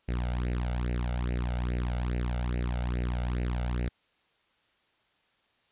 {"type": "tone with flanger", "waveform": "sawtooth", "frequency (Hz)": 60.7, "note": "B1", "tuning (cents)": -29, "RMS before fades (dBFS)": -30, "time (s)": [0.08, 3.89], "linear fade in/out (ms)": 10, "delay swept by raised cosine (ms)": [0.43, 1.43], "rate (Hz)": 2.4, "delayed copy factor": 0.8, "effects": ["white hiss -69 dBFS RMS until 5.71 s", "resampled to 8000 Hz"]}